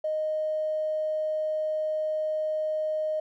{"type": "tone with tanh clipping", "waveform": "triangle", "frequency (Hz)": 620, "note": "D#5", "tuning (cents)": -6, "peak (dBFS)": -25, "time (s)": [0.04, 3.2], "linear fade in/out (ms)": 5, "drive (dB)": 2, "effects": []}